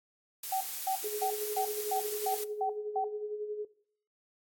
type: noise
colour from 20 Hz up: blue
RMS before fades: -38 dBFS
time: 0.43-2.44 s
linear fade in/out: 5 ms
type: tone bursts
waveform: sine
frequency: 766 Hz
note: G5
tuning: 40 cents flat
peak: -28 dBFS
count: 8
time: 0.52-3.044 s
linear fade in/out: 5 ms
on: 88 ms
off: 260 ms
type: tone with tremolo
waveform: sine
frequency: 420.8 Hz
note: G#4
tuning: 23 cents sharp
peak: -32 dBFS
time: 1.04-3.65 s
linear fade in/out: 5 ms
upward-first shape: sine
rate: 11 Hz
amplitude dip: 45%
effects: noise-tail reverb RT60 0.6 s tail -18 dB re dry + AAC 64 kbps